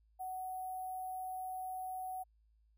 sine tone with sample-and-hold, 746 Hz, F#5, 14 cents sharp, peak -39 dBFS, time 0.19-2.24 s, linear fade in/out 20 ms, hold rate 11025 Hz, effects added 54 Hz sine -67 dBFS peak until 2.77 s

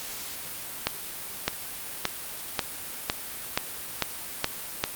accelerating click train, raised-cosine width 0.2 ms, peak -5 dBFS, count 9, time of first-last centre 0.87-4.839 s, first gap 610 ms, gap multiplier 0.94, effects white hiss -37 dBFS RMS until 4.95 s + Opus 48 kbps

